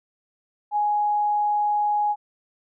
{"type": "tone", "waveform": "sine", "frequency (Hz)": 833, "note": "G#5", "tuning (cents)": 5, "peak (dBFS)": -19, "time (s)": [0.71, 2.16], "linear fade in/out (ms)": 50, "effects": []}